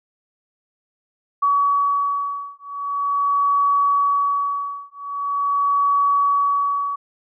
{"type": "beating tone pair", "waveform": "sine", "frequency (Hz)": [1133, 1133.43], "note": ["C#6", "C#6"], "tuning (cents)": [37, 38], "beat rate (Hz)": 0.43, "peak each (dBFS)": -20, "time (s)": [1.42, 6.96], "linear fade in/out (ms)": 10, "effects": []}